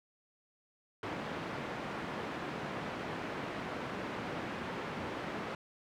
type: band-pass noise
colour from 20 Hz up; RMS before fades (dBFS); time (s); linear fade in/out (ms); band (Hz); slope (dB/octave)
pink; -40; 1.03-5.55; 2; 160 to 2100; 12
effects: none